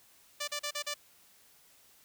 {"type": "tone bursts", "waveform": "5% pulse", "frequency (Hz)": 587.3, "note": "D5", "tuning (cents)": 0, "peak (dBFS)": -22, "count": 5, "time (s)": [0.4, 0.942], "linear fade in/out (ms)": 10, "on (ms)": 78, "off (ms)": 38, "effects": ["white hiss -62 dBFS RMS until 2.04 s"]}